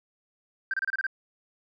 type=tone bursts; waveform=sine; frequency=1568 Hz; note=G6; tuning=in tune; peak=-24 dBFS; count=7; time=0.71-1.067 s; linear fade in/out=2 ms; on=27 ms; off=28 ms; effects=tanh soft clip ceiling -21 dBFS + 11-bit